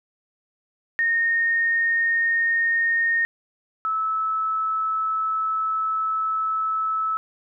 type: tone pair in turn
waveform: sine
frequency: 1844 / 1303.9 Hz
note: A#6 / E6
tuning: -19 / -19 cents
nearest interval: tritone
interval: 600 cents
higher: first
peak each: -18 / -21 dBFS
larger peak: first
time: 0.99-3.25 / 3.85-7.17 s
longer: second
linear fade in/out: 0 ms
effects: none